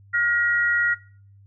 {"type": "tone pair together", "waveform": "sine", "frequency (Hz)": [1424.9, 1902], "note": ["F6", "A#6"], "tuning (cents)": [34, 34], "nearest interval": "perfect fourth", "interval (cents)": 500, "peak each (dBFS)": -21, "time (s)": [0.13, 0.95], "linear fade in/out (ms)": 20, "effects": ["noise-tail reverb RT60 0.5 s tail -23 dB re dry", "added 99 Hz sine -48 dBFS peak until 1.46 s"]}